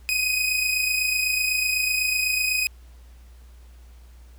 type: tone pair together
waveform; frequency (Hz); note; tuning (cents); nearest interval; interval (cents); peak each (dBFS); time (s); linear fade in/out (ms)
sawtooth; 2502 / 2530; D#7 / D#7; +9 / +28; unison; 19; -19 / -24; 0.09-2.67; 0
effects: added 60 Hz sine -44 dBFS peak until 4.38 s + pink hiss -59 dBFS RMS until 4.38 s